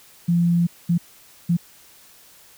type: tone bursts at uneven times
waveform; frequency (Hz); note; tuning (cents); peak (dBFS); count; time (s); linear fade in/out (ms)
sine; 171.8; F3; -28; -15; 3; 0.28-0.67 / 0.89-0.98 / 1.49-1.57; 10
effects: white hiss -50 dBFS RMS until 2.57 s